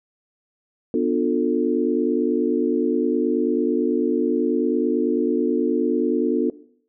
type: chord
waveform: sine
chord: B half-diminished seventh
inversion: none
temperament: just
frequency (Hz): 246.9 / 296.3 / 355.6 / 444.5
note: B3 / D4 / F4 / A4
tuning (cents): 0 / +15 / +31 / +18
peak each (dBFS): -23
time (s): 0.94-6.5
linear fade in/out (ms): 2
effects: noise-tail reverb RT60 0.6 s tail -18 dB re dry